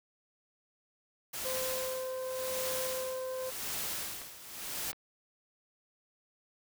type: noise with tremolo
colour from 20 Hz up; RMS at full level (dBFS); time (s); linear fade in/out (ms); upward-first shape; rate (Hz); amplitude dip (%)
white; -36; 1.33-4.92; 10; sine; 0.9; 80
type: harmonic tone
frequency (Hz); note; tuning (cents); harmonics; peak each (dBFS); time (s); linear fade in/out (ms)
517; C5; -21; 1 / 2 / 3; -35 / -47 / -56; 1.44-3.51; 20
type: clicks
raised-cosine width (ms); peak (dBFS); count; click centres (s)
0.3; -30 / -30; 2; 4.217 / 4.93
effects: none